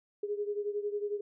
sine beating tone pair, 409.8 / 420.8 Hz, G#4 / G#4, -23 / +23 cents, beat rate 11 Hz, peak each -33 / -37 dBFS, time 0.23-1.21 s, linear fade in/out 5 ms, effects none

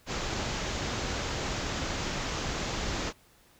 pink low-pass noise, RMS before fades -33 dBFS, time 0.06-3.13 s, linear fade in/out 50 ms, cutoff 7300 Hz, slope 96 dB/octave, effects pink hiss -61 dBFS RMS until 3.59 s

